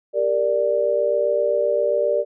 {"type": "chord", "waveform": "sine", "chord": "G minor", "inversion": "none", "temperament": "equal with one note detuned", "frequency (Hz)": [398.6, 466.2, 587.3], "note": ["G4", "Bb4", "D5"], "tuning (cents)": [29, 0, 0], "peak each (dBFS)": [-25, -22, -19], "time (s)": [0.13, 2.25], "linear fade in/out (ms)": 50, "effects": []}